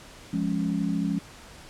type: chord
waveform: sine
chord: Db major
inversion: first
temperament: equal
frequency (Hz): 174.61 / 207.7 / 277.2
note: F3 / Ab3 / Db4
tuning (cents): 0 / 0 / 0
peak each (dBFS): -28 / -28 / -29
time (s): 0.33-1.19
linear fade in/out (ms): 5
effects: pink hiss -47 dBFS RMS until 1.69 s + low-pass 9000 Hz 12 dB/octave